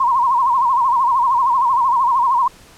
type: tone with vibrato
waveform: sine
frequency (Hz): 1007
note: B5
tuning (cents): +33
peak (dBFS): -12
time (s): 0-2.48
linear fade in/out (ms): 5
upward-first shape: sine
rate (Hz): 13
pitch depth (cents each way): 130
effects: pink hiss -45 dBFS RMS until 2.77 s + low-pass 11000 Hz 12 dB/octave